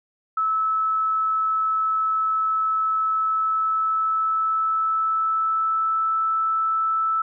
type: tone with pitch glide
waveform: sine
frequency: 1303 to 1315.9 Hz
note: E6 to E6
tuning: -20 to -3 cents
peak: -19 dBFS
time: 0.37-7.22 s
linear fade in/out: 5 ms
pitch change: +17 cents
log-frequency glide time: 3.13-6.18 s
effects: none